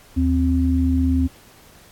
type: tone pair together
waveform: sine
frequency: 77.78 / 261.6 Hz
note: D#2 / C4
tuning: 0 / 0 cents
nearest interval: octave + major sixth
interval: 2100 cents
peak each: -18 dBFS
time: 0.16-1.28 s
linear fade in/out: 20 ms
effects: pink hiss -49 dBFS RMS until 1.91 s + AAC 64 kbps